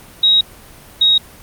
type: tone pair in turn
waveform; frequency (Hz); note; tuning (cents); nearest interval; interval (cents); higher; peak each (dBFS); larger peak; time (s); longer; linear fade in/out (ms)
sine; 3801 / 3780; A#7 / A#7; +33 / +23; unison; 10; first; -8; neither; 0.23-0.41 / 1.01-1.18; first; 5
effects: pink hiss -40 dBFS RMS until 1.42 s + Opus 32 kbps